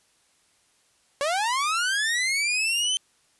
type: linear sweep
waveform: sawtooth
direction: up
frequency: 544 to 3100 Hz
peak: -19 dBFS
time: 1.21-2.97 s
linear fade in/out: 0 ms
effects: white hiss -64 dBFS RMS until 3.39 s + resampled to 24000 Hz